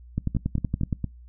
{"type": "two click trains", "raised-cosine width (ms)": 5, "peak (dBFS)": [-12, -14], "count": [9, 4], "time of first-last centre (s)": [[0.18, 0.928], [0.35, 1.043]], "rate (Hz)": [10.7, 4.33], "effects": ["noise-tail reverb RT60 0.2 s tail -24 dB re dry", "added 60 Hz sine -44 dBFS peak until 1.28 s"]}